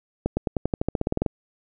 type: accelerating click train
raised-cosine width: 2 ms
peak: -9 dBFS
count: 15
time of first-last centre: 0.26-1.263 s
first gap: 110 ms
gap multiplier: 0.93
effects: none